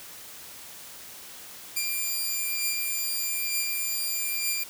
5% pulse beating tone pair, 2384 / 2385.1 Hz, D7 / D7, +25 / +26 cents, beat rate 1.1 Hz, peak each -24 / -18 dBFS, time 1.76-4.64 s, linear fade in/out 10 ms, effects white hiss -44 dBFS RMS until 4.69 s + high-pass 60 Hz 12 dB/octave

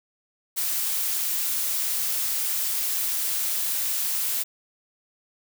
blue noise, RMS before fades -26 dBFS, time 0.56-4.44 s, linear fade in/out 20 ms, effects none

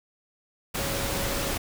sine tone in noise, 554.4 Hz, C#5, in tune, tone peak -36 dBFS, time 0.77-1.51 s, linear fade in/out 10 ms, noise pink, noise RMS -29 dBFS, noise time 0.74-1.58 s, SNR -10 dB, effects none

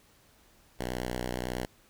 5% pulse tone with vibrato, 61.74 Hz, B1, in tune, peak -21 dBFS, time 0.79-1.66 s, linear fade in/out 10 ms, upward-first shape sine, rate 9.1 Hz, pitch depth 33 cents each way, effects pink hiss -62 dBFS RMS until 1.89 s

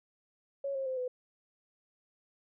sine tone with pitch steps, 554.4 / 536.4 / 519.1 / 502.3 Hz, C#5 / C5 / C5 / B4, 0 / +43 / -14 / +29 cents, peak -32 dBFS, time 0.64-1.08 s, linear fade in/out 5 ms, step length 110 ms, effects none

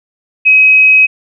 sine tone, 2540 Hz, D#7, 35 cents sharp, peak -3 dBFS, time 0.45-1.07 s, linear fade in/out 20 ms, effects none

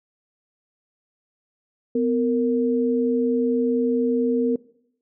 sine tone pair together, 250.7 / 462.2 Hz, B3 / A#4, +26 / -15 cents, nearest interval major seventh, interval 1059 cents, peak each -21 dBFS, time 1.95-4.56 s, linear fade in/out 5 ms, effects noise-tail reverb RT60 0.7 s tail -20 dB re dry

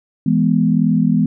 sine chord, E major, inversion none, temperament equal, 164.81 / 207.7 / 246.9 Hz, E3 / G#3 / B3, 0 / 0 / 0 cents, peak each -16 dBFS, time 0.26-1.26 s, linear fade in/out 5 ms, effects none

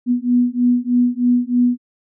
sine beating tone pair, 243.4 / 246.6 Hz, B3 / B3, -25 / -2 cents, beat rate 3.2 Hz, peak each -16 dBFS, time 0.06-1.78 s, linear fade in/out 50 ms, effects none

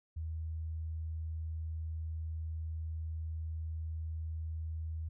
sine tone, 80 Hz, D#2, 49 cents sharp, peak -36 dBFS, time 0.16-5.09 s, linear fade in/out 10 ms, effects none

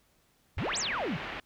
sine exponential two-way sweep, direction up then down, 60 to 8410 to 130.8 Hz, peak -30 dBFS, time 0.57-1.17 s, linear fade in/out 5 ms, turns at 0.78 s
white low-pass noise, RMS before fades -39 dBFS, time 0.58-1.4 s, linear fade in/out 2 ms, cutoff 2700 Hz, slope 24 dB/octave
effects pink hiss -68 dBFS RMS until 1.45 s

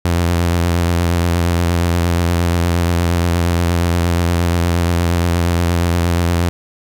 sawtooth tone with vibrato, 86 Hz, F2, 26 cents flat, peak -9 dBFS, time 0.05-6.49 s, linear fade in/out 0 ms, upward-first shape triangle, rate 8.5 Hz, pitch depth 42 cents each way, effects none

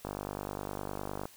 click train, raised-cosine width 1 ms, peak -22 dBFS, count 61, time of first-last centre 0.05-1.255 s, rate 49.8 Hz, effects white hiss -56 dBFS RMS until 1.36 s

